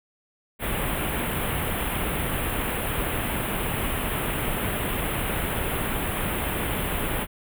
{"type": "band-stop noise", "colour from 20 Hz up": "pink", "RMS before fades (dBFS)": -27, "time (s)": [0.59, 7.27], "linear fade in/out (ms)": 50, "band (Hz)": [3300, 9300], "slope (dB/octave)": 48, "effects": []}